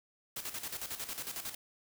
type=noise with tremolo; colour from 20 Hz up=white; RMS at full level=-39 dBFS; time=0.36-1.55 s; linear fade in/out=5 ms; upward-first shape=square; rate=11 Hz; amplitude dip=65%; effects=none